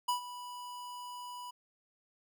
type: tone with ADSR envelope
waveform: square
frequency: 983 Hz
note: B5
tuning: 8 cents flat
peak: -28 dBFS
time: 0.08-1.51 s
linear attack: 10 ms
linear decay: 110 ms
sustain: -15 dB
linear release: 9 ms
effects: none